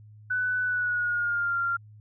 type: tone with pitch glide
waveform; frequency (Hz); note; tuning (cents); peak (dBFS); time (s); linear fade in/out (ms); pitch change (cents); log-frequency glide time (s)
sine; 1495 to 1386.9; F#6 to F6; +17 to -12; -24; 0.3-1.77; 10; -129; 0.63-1.57
effects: added 106 Hz sine -47 dBFS peak until 2 s